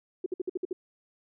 sine tone bursts, 365.9 Hz, F#4, 19 cents flat, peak -27 dBFS, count 7, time 0.24-0.73 s, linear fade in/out 5 ms, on 22 ms, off 56 ms, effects none

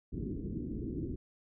white low-pass noise, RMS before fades -38 dBFS, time 0.12-1.16 s, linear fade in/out 10 ms, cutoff 360 Hz, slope 48 dB/octave, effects none

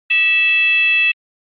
sine tone with frequency modulation, 2637 Hz, E7, in tune, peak -11 dBFS, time 0.1-1.12 s, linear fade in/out 10 ms, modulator 697 Hz, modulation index 0.5, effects Opus 32 kbps

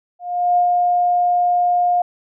sine tone with ADSR envelope, 710 Hz, F5, 28 cents sharp, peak -11 dBFS, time 0.19-2.02 s, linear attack 380 ms, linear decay 95 ms, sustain -2 dB, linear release 4 ms, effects none

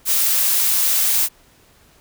blue noise, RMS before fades -17 dBFS, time 0.05-1.29 s, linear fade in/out 50 ms, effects pink hiss -53 dBFS RMS until 2 s

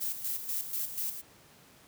violet noise with tremolo, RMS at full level -33 dBFS, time 0-1.22 s, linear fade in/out 20 ms, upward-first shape square, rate 4.1 Hz, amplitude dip 60%, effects pink hiss -58 dBFS RMS until 1.87 s + high-pass 80 Hz 12 dB/octave

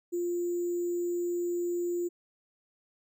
sine tone with sample-and-hold, 349.2 Hz, F4, in tune, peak -28 dBFS, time 0.12-2.09 s, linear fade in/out 20 ms, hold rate 7350 Hz, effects none

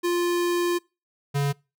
square tone pair in turn, 349.2 / 141.66 Hz, F4 / C#3, 0 / +38 cents, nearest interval octave + major third, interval 1562 cents, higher first, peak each -22 dBFS, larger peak neither, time 0.03-0.79 / 1.34-1.53 s, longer first, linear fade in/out 20 ms, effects noise-tail reverb RT60 0.3 s tail -26 dB re dry

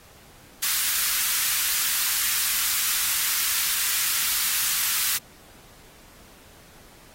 white high-pass noise, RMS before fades -24 dBFS, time 0.62-5.18 s, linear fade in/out 10 ms, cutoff 1200 Hz, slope 24 dB/octave, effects pink hiss -51 dBFS RMS until 7.14 s + AAC 48 kbps

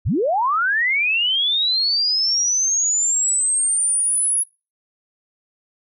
sine linear sweep, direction up, 50.5 to 10548 Hz, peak -16 dBFS, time 0.05-4.44 s, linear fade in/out 20 ms, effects noise-tail reverb RT60 0.3 s tail -26 dB re dry

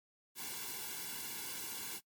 white noise with comb filter, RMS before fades -43 dBFS, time 0.35-2.01 s, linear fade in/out 50 ms, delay 1.6 ms, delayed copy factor -1, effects noise-tail reverb RT60 0.1 s tail -23 dB re dry + MP3 96 kbps

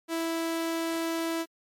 sawtooth tone, 329.6 Hz, E4, in tune, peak -24 dBFS, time 0.08-1.46 s, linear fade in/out 50 ms, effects MP3 64 kbps

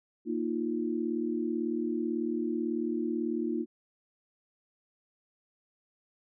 sine chord, Bb suspended fourth, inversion none, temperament equal, 233.1 / 311.1 / 349.2 Hz, Bb3 / Eb4 / F4, 0 / 0 / 0 cents, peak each -33 dBFS, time 0.25-3.66 s, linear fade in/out 50 ms, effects none

